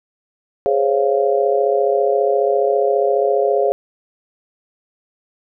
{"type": "chord", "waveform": "sine", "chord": "Db major seventh", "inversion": "second", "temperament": "just", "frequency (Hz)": [415.8, 519.7, 554.4, 693], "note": ["Ab4", "C5", "Db5", "F5"], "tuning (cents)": [2, -12, 0, -14], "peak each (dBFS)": [-17, -22, -18, -20], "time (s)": [0.66, 3.72], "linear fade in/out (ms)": 0, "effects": []}